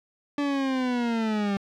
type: linear sweep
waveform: 40% pulse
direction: down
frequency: 290 to 196 Hz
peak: -23 dBFS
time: 0.38-1.57 s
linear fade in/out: 2 ms
effects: low-pass 4000 Hz 12 dB/octave + 10-bit